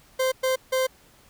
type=tone bursts at uneven times; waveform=40% pulse; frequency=520 Hz; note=C5; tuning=11 cents flat; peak=-20 dBFS; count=3; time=0.19-0.32 / 0.43-0.56 / 0.72-0.87 s; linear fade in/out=10 ms; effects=pink hiss -56 dBFS RMS until 1.29 s